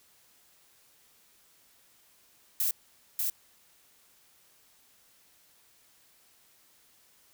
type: noise with echo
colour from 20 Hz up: violet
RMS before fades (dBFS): -28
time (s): 2.6-2.71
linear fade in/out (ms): 2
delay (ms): 590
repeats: 1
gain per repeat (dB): -2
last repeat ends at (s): 3.3
effects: white hiss -63 dBFS RMS until 7.33 s